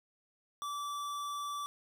sine tone with hard clipping, 1160 Hz, D6, 22 cents flat, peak -38 dBFS, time 0.62-1.66 s, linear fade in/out 0 ms, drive 18 dB, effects none

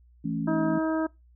sine chord, A major, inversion second, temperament equal with one note detuned, 164.81 / 218.9 / 277.2 Hz, E3 / A3 / C#4, 0 / -9 / 0 cents, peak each -31 dBFS, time 0.24-0.79 s, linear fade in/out 10 ms
harmonic tone, 318.3 Hz, D#4, 39 cents sharp, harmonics 1 / 2 / 3 / 4 / 5, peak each -25 / -31 / -35 / -37 / -39 dBFS, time 0.47-1.07 s, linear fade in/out 10 ms
effects noise-tail reverb RT60 0.2 s tail -22 dB re dry + added 60 Hz sine -54 dBFS peak until 1.35 s

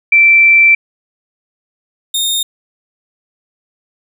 sine / sawtooth tone pair in turn, 2339 / 3670 Hz, D7 / A#7, -8 / -28 cents, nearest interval minor sixth, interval 780 cents, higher second, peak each -4 / -10 dBFS, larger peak first, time 0.12-0.75 / 2.14-2.43 s, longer first, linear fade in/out 5 ms, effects none

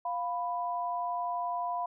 sine tone pair together, 701.7 / 990 Hz, F5 / B5, +8 / +4 cents, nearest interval tritone, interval 596 cents, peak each -33 / -33 dBFS, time 0.05-1.86 s, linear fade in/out 5 ms, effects none

